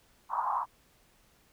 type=band-pass noise; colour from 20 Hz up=pink; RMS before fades=-31 dBFS; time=0.29-0.66 s; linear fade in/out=50 ms; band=850 to 1100 Hz; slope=48 dB/octave; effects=pink hiss -65 dBFS RMS until 1.52 s